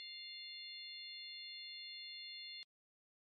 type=harmonic tone with a mistuned harmonic; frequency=700 Hz; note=F5; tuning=4 cents sharp; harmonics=3 / 4 / 5 / 6; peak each=-55 / -57 / -53 / -50 dBFS; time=0-2.63 s; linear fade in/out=0 ms; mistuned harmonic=6; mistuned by=+21 cents; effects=MP3 48 kbps